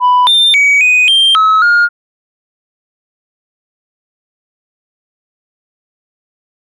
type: tone with pitch steps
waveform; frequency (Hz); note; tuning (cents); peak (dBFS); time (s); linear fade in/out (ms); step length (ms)
sine; 992 / 3596 / 2265 / 2493 / 3170 / 1288 / 1421; B5 / A7 / C#7 / D#7 / G7 / E6 / F6; +7 / +37 / +37 / +3 / +19 / -41 / +30; -3; 0-1.89; 50; 270
effects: tanh soft clip ceiling -4 dBFS